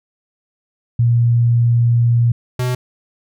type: tone pair in turn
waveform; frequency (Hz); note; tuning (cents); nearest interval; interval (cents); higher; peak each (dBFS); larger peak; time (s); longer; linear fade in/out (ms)
sine / square; 118.4 / 125.44; A#2 / B2; +27 / +27; minor second; 100; second; -10 / -17; first; 0.99-2.32 / 2.59-2.75; first; 5
effects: none